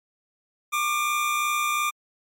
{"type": "tone pair together", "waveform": "25% pulse", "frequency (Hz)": [1137.2, 1200], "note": ["C#6", "D6"], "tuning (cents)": [44, 37], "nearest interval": "minor second", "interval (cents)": 93, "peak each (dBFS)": [-28, -19], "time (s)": [0.72, 1.91], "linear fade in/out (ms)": 20, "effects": ["MP3 64 kbps"]}